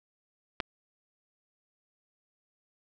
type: clicks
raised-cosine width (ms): 0.3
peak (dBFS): -13 / -25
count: 2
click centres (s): 0.602 / 0.605
effects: none